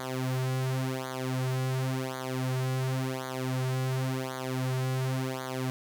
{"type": "tone with flanger", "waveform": "sawtooth", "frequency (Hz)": 130, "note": "C3", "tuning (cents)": -11, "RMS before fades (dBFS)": -31, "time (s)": [0, 5.7], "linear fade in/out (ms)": 0, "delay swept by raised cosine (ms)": [0.37, 4.47], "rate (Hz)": 0.92, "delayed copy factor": -0.95, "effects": []}